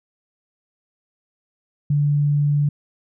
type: tone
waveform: sine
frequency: 145.6 Hz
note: D3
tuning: 15 cents flat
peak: -15 dBFS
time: 1.9-2.69 s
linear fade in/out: 5 ms
effects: none

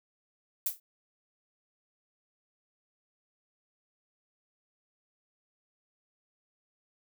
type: noise with exponential decay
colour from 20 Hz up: violet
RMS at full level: -25 dBFS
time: 0.66-0.8 s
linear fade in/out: 5 ms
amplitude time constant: 29 ms
effects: none

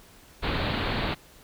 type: low-pass noise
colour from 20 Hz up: pink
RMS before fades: -28 dBFS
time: 0.42-1.15 s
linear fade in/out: 20 ms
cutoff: 4400 Hz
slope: 96 dB/octave
effects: pink hiss -53 dBFS RMS until 1.43 s

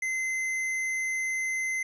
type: tone with hard clipping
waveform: sine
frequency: 2061 Hz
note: C7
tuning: 27 cents flat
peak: -29 dBFS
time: 0.02-1.83 s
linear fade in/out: 5 ms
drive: 9 dB
effects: none

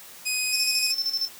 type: tone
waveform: 15% pulse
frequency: 2506 Hz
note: D#7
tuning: 12 cents sharp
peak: -17 dBFS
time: 0.25-0.93 s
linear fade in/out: 20 ms
type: tone with tremolo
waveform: triangle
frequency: 5320 Hz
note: E8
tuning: 15 cents sharp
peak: -21 dBFS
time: 0.52-1.29 s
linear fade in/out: 20 ms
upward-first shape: square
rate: 13 Hz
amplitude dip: 65%
effects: white hiss -45 dBFS RMS until 1.39 s + high-pass 100 Hz 12 dB/octave

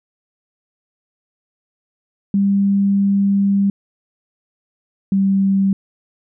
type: tone pair in turn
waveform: sine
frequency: 198.5 / 194.86 Hz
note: G3 / G3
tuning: +22 / -10 cents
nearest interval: unison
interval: 32 cents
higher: first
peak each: -12 dBFS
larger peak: neither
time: 2.34-3.7 / 5.12-5.73 s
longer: first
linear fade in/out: 2 ms
effects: none

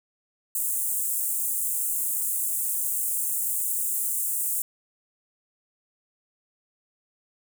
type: high-pass noise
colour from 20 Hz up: pink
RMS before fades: -27 dBFS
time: 0.55-4.62 s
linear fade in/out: 2 ms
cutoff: 7800 Hz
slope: 48 dB/octave
effects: none

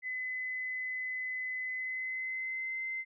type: tone with pitch glide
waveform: sine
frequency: 2020 to 2070 Hz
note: B6 to C7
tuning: +39 to -19 cents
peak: -34 dBFS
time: 0.02-3.05 s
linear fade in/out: 50 ms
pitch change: +42 cents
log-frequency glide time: 1.61-2.84 s
effects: none

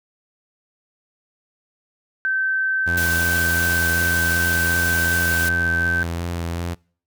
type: tone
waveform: sine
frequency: 1546 Hz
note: G6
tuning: 24 cents flat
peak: -18 dBFS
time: 2.25-6.03 s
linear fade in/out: 0 ms
type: tone with vibrato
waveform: sawtooth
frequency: 85.3 Hz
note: F2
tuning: 40 cents flat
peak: -20 dBFS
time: 2.86-6.75 s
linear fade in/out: 20 ms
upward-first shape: sine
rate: 2.7 Hz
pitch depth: 22 cents each way
type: noise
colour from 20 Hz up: white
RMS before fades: -27 dBFS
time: 2.97-5.49 s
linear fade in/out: 5 ms
effects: noise-tail reverb RT60 0.5 s tail -26 dB re dry

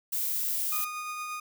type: noise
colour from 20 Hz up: violet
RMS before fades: -30 dBFS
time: 0.12-0.85 s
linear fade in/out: 10 ms
type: tone with tremolo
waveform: 30% pulse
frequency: 1232 Hz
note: D#6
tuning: 17 cents flat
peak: -30 dBFS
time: 0.72-1.4 s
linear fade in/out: 5 ms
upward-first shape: triangle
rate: 8.6 Hz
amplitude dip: 30%
effects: none

